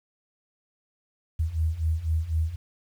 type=beating tone pair; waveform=sine; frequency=77.78 / 81.78 Hz; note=D#2 / E2; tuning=0 / -13 cents; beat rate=4 Hz; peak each=-28 / -25 dBFS; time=1.39-2.56 s; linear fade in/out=10 ms; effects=9-bit